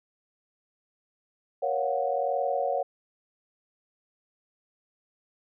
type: chord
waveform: sine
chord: Gb major seventh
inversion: first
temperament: equal with one note detuned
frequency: 474 / 554.4 / 698.5 / 740 Hz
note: Bb4 / Db5 / F5 / Gb5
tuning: +29 / 0 / 0 / 0 cents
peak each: -33 / -28 / -32 / -30 dBFS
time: 1.62-2.83 s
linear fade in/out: 10 ms
effects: none